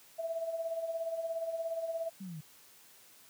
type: tone with tremolo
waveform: sine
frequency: 659.3 Hz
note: E5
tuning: in tune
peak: -31 dBFS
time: 0.18-2.1 s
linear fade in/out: 20 ms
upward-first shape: sine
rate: 17 Hz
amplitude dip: 60%
type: linear sweep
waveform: sine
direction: down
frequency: 200 to 146.83 Hz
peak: -40 dBFS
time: 2.2-2.41 s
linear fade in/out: 10 ms
effects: white hiss -59 dBFS RMS until 3.29 s + high-pass 80 Hz 12 dB/octave